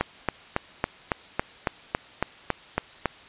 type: click train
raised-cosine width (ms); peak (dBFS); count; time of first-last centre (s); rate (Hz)
0.5; -7; 12; 0.01-3.057; 3.61
effects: white hiss -48 dBFS RMS until 3.28 s + resampled to 8000 Hz